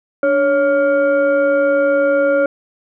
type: tone with frequency modulation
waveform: sine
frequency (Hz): 556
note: C#5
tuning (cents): +5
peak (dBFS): -11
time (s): 0.23-2.46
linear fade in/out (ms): 2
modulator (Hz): 848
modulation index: 0.69
effects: none